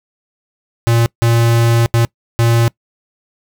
square tone bursts at uneven times, 116.54 Hz, A#2, in tune, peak -10 dBFS, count 4, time 0.87-1.06 / 1.22-1.86 / 1.94-2.05 / 2.39-2.68 s, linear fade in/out 0 ms, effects noise-tail reverb RT60 0.1 s tail -24 dB re dry

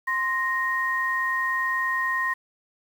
sine tone pair together, 1046.5 / 1864.7 Hz, C6 / A#6, 0 / 0 cents, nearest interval minor seventh, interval 1000 cents, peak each -27 / -24 dBFS, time 0.07-2.34 s, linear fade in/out 10 ms, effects 8-bit

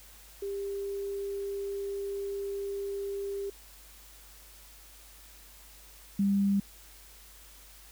sine tone pair in turn, 397.7 / 198.85 Hz, G4 / G3, +25 / +25 cents, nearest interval octave, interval 1200 cents, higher first, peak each -32 / -23 dBFS, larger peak second, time 0.42-3.5 / 6.19-6.6 s, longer first, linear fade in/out 5 ms, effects added 50 Hz sine -55 dBFS peak until 7.91 s + white hiss -54 dBFS RMS until 7.91 s

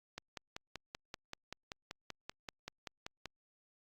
click train, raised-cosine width 0.2 ms, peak -25 dBFS, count 17, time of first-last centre 0.18-3.257 s, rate 5.2 Hz, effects Opus 48 kbps

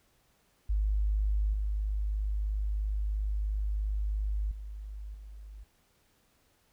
sine tone with level steps, 51.5 Hz, G#1, 14 cents flat, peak -25 / -28 / -38 / -43 dBFS, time 0.69-5.64 s, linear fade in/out 10 ms, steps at 1.53 / 4.51 / 5.14 s, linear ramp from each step 5 ms, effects pink hiss -69 dBFS RMS until 6.72 s

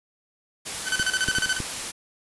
white noise, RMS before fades -31 dBFS, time 0.65-1.92 s, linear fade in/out 20 ms
sawtooth tone with tremolo, 1521 Hz, F#6, 47 cents sharp, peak -17 dBFS, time 0.85-1.6 s, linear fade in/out 50 ms, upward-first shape square, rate 14 Hz, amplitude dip 80%
clicks, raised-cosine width 3 ms, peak -19 / -16 / -17 / -26 / -16 dBFS, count 5, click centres 0.998 / 1.286 / 1.385 / 1.461 / 1.603 s
effects resampled to 24000 Hz

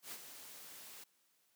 white noise with ADSR envelope, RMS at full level -45 dBFS, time 0.02-1.04 s, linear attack 100 ms, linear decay 54 ms, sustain -8 dB, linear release 6 ms, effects white hiss -75 dBFS RMS until 1.55 s + high-pass 150 Hz 12 dB/octave

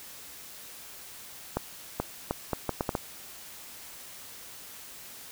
accelerating click train, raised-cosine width 1 ms, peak -13 dBFS, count 8, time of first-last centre 1.57-2.952 s, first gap 430 ms, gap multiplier 0.72, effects white hiss -46 dBFS RMS until 5.31 s

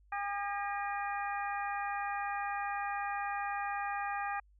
harmonic tone with a mistuned harmonic, 404 Hz, G#4, 48 cents flat, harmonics 2 / 3 / 4 / 5 / 6, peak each -36 / -40 / -42 / -44 / -46 dBFS, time 0.12-4.4 s, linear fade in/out 5 ms, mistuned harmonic 5, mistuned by -100 cents, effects added 50 Hz sine -61 dBFS peak until 4.59 s

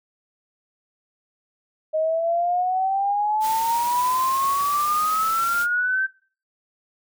sine exponential sweep, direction up, 622.3 to 1562 Hz, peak -19 dBFS, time 1.93-6.07 s, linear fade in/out 20 ms
white noise, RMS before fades -33 dBFS, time 3.4-5.67 s, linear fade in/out 50 ms
effects noise-tail reverb RT60 0.4 s tail -20 dB re dry

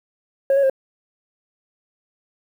sine tone with pitch steps, 545 / 556 / 534 Hz, C#5 / C#5 / C5, -29 / +5 / +35 cents, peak -11 dBFS, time 0.5-0.698 s, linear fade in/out 2 ms, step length 66 ms, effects tanh soft clip ceiling -12 dBFS + 8-bit

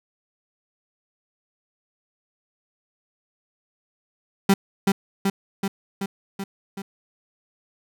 35% pulse tone with echo, 196 Hz, G3, in tune, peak -11 dBFS, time 4.49-4.54 s, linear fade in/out 5 ms, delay 380 ms, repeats 6, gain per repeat -3 dB, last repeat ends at 6.82 s, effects none

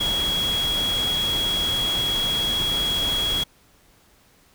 sine tone in noise, 3322 Hz, G#7, in tune, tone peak -21 dBFS, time 0-3.44 s, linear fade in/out 10 ms, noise pink, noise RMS -30 dBFS, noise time 0-3.44 s, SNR +6 dB, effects pink hiss -57 dBFS RMS until 4.54 s

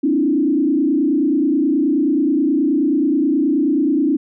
sine tone with frequency modulation, 294 Hz, D4, 2 cents sharp, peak -13 dBFS, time 0.03-4.17 s, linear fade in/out 10 ms, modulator 29.4 Hz, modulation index 1.3, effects none

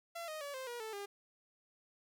sawtooth tone with pitch steps, 678 / 621.7 / 570.1 / 522.8 / 479.4 / 439.6 / 403.1 Hz, E5 / D#5 / C#5 / C5 / A#4 / A4 / G4, +49 / -2 / +48 / -1 / +48 / -2 / +48 cents, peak -38 dBFS, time 0.15-1.06 s, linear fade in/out 10 ms, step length 130 ms, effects none

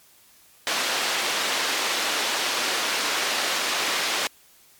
white band-pass noise, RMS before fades -25 dBFS, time 0.67-4.27 s, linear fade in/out 0 ms, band 340 to 4400 Hz, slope 12 dB/octave, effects white hiss -55 dBFS RMS until 4.79 s + MP3 96 kbps

